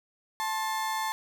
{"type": "tone pair together", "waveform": "35% pulse", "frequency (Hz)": [880, 1065.2], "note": ["A5", "C6"], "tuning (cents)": [0, 31], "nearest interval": "minor third", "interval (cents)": 331, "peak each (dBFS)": [-28, -33], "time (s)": [0.4, 1.12], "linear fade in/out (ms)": 0, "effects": []}